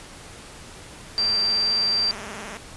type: tone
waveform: sine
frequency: 4699 Hz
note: D8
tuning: in tune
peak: -19 dBFS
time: 1.18-2.11 s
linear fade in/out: 0 ms
type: tone with vibrato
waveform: 5% pulse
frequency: 211.7 Hz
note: G#3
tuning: 33 cents sharp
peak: -23 dBFS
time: 1.18-2.57 s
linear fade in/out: 0 ms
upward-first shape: triangle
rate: 19 Hz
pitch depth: 190 cents each way
effects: pink hiss -42 dBFS RMS until 2.76 s + resampled to 24000 Hz